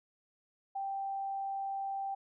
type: tone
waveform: sine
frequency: 784 Hz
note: G5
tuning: in tune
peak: -34 dBFS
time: 0.75-2.15 s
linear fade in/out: 10 ms
effects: none